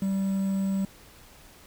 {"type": "tone with quantisation", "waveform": "triangle", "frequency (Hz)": 193.9, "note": "G3", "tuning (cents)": -19, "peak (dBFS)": -22, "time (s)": [0.02, 0.85], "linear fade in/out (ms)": 2, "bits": 8, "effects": ["pink hiss -52 dBFS RMS until 1.66 s"]}